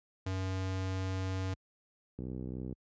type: tone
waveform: square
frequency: 94.3 Hz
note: F#2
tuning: 33 cents sharp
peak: -33 dBFS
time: 0.26-1.54 s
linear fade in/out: 5 ms
type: click train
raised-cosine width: 3 ms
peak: -27 dBFS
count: 35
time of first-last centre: 2.19-2.726 s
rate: 63.4 Hz
effects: high-pass 60 Hz 12 dB/octave + resampled to 16000 Hz